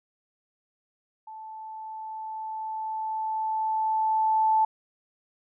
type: tone with level ramp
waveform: sine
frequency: 876 Hz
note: A5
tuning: 8 cents flat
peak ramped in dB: -39 to -18 dBFS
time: 1.27-4.65 s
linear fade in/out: 5 ms
effects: none